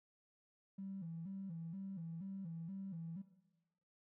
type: tone with vibrato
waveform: triangle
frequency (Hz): 179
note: F3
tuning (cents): +43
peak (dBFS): -40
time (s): 0.78-3.22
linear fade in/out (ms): 10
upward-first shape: square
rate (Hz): 2.1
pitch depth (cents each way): 140
effects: noise-tail reverb RT60 1.0 s tail -19 dB re dry + tanh soft clip ceiling -42 dBFS